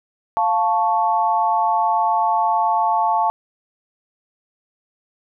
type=chord; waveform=sine; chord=F augmented; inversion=none; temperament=equal; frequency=698.5 / 880 / 1108.7 Hz; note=F5 / A5 / C#6; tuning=0 / 0 / 0 cents; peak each=-21 / -17 / -23 dBFS; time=0.37-3.3 s; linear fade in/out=0 ms; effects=none